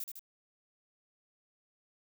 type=noise with echo; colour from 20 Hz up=violet; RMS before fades=-39 dBFS; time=0-0.04 s; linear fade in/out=2 ms; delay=77 ms; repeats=2; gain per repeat=-4 dB; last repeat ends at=0.194 s; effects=none